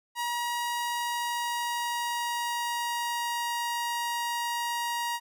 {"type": "tone with pitch glide", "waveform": "sawtooth", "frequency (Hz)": [955, 947.3], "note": ["A#5", "A#5"], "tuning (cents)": [42, 28], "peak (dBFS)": -25, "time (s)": [0.15, 5.2], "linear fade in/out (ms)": 50, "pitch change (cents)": -14, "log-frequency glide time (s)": [0.65, 3.63], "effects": []}